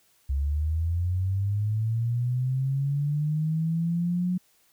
sine linear sweep, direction up, 67 to 182.6 Hz, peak -23 dBFS, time 0.29-4.38 s, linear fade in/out 10 ms, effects white hiss -64 dBFS RMS until 4.72 s

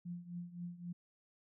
sine tone with tremolo, 174.61 Hz, F3, in tune, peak -39 dBFS, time 0.05-0.93 s, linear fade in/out 10 ms, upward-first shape triangle, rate 3.8 Hz, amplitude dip 85%, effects none

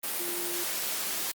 sine tone in noise, 349.2 Hz, F4, in tune, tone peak -37 dBFS, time 0.19-0.64 s, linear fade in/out 10 ms, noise white, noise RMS -32 dBFS, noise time 0.03-1.32 s, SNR -8 dB, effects high-pass 200 Hz 12 dB/octave + Opus 32 kbps

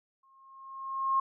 sine tone with exponential growth, 1074 Hz, C6, 45 cents sharp, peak -22 dBFS, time 0.23-1.2 s, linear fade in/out 5 ms, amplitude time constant 210 ms, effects none

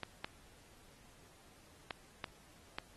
clicks, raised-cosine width 0.3 ms, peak -23 dBFS, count 5, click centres 0.033 / 0.245 / 1.908 / 2.242 / 2.785 s, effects pink hiss -63 dBFS RMS until 2.96 s + AAC 32 kbps

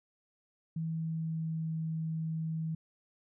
sine tone with pitch glide, 162.1 to 160.52 Hz, E3 to E3, -29 to -46 cents, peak -32 dBFS, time 0.76-2.75 s, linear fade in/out 5 ms, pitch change -17 cents, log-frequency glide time 0.87-1.72 s, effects none

